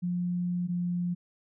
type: tone pair in turn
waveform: sine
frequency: 177.1 / 176.1 Hz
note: F3 / F3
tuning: +24 / +15 cents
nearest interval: unison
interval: 9 cents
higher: first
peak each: -27 dBFS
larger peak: neither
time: 0.02-0.68 / 0.68-1.15 s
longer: first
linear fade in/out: 20 ms
effects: none